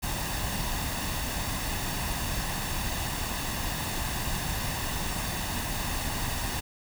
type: noise with comb filter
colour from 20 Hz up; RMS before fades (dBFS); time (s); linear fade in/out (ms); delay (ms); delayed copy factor
pink; -31; 0.02-6.61; 20; 1.1; +0.5
effects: none